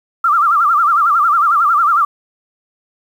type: tone with vibrato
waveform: sine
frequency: 1267 Hz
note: D#6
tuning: 31 cents sharp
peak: -9 dBFS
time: 0.24-2.05 s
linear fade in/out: 5 ms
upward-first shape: sine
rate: 11 Hz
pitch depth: 160 cents each way
effects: 7-bit